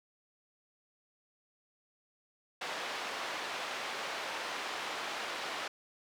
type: band-pass noise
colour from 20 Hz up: pink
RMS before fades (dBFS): -39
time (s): 2.61-5.68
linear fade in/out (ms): 5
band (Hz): 610 to 4000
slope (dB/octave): 12
effects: none